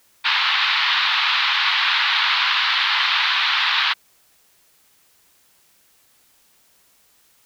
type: band-pass noise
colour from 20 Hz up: white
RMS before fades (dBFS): -19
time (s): 0.24-3.94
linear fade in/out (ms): 20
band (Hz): 900 to 4100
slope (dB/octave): 48
effects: white hiss -58 dBFS RMS until 7.45 s